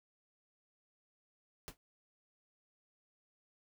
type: noise with exponential decay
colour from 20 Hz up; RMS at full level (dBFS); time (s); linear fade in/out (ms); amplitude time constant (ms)
pink; -42; 1.68-1.77; 0; 18
effects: none